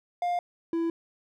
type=tone pair in turn; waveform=triangle; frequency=705 / 332.7 Hz; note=F5 / E4; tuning=+16 / +16 cents; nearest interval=octave + minor second; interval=1300 cents; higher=first; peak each=-23 dBFS; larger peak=neither; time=0.22-0.39 / 0.73-0.9 s; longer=neither; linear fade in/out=2 ms; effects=none